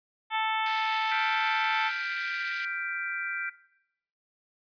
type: harmonic tone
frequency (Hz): 440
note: A4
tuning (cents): 0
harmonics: 2 / 3 / 4 / 5 / 6 / 7 / 8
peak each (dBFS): -28 / -34 / -36 / -33 / -40 / -40 / -38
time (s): 0.3-1.92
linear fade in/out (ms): 50
type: high-pass noise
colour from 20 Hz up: pink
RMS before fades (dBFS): -38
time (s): 0.66-2.65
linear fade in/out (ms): 2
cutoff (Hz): 1600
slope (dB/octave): 96
type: chord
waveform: sine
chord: G dominant seventh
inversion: third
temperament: equal with one note detuned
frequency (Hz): 1396.9 / 1568 / 1984.7 / 2349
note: F6 / G6 / B6 / D7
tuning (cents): 0 / 0 / +8 / 0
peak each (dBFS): -36 / -35 / -37 / -37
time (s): 1.11-3.5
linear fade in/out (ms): 10
effects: noise-tail reverb RT60 0.8 s tail -18 dB re dry + resampled to 11025 Hz